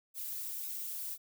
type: noise with flanger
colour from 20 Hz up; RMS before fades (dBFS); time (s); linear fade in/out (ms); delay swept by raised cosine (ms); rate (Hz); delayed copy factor
violet; -40; 0.14-1.18; 50; 0.78 to 3.98; 1.9; +0.65
effects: none